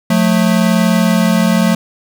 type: tone pair together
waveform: square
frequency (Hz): 179.37 / 220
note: F3 / A3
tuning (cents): +47 / 0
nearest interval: major third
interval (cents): 353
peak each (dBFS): -13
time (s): 0.1-1.75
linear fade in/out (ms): 5
effects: none